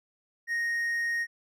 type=tone; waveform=triangle; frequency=1864.7 Hz; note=A#6; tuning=in tune; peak=-25 dBFS; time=0.47-1.27 s; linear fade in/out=50 ms; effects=none